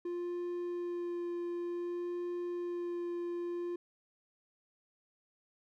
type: tone with vibrato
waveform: triangle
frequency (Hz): 349.2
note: F4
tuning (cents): 0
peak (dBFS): -33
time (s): 0.05-3.76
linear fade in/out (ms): 5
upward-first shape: sine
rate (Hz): 0.55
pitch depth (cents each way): 10
effects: none